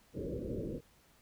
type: low-pass noise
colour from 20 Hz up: white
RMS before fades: -39 dBFS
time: 0.13-0.81 s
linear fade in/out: 50 ms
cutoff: 550 Hz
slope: 96 dB/octave
effects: pink hiss -66 dBFS RMS until 1.21 s